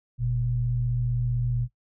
sine tone pair together, 45.32 / 121 Hz, F#1 / B2, -35 / -35 cents, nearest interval octave + perfect fourth, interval 1700 cents, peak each -30 / -24 dBFS, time 0.18-1.68 s, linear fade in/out 50 ms, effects noise-tail reverb RT60 0.1 s tail -17 dB re dry

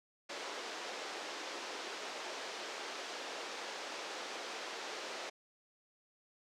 pink band-pass noise, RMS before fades -44 dBFS, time 0.29-5.3 s, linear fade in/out 10 ms, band 360 to 6200 Hz, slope 24 dB/octave, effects none

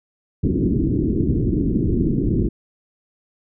white low-pass noise, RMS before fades -19 dBFS, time 0.43-2.49 s, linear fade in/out 10 ms, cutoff 360 Hz, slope 48 dB/octave, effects none

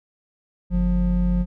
triangle tone pair together, 48.17 / 177.6 Hz, G1 / F3, -30 / +29 cents, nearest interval octave + major seventh, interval 2259 cents, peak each -18 dBFS, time 0.7-1.46 s, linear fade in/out 50 ms, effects none

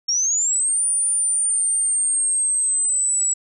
sine linear two-way sweep, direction up then down, 5450 to 9397 to 7800 Hz, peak -17 dBFS, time 0.08-3.34 s, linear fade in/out 10 ms, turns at 0.86 s, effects none

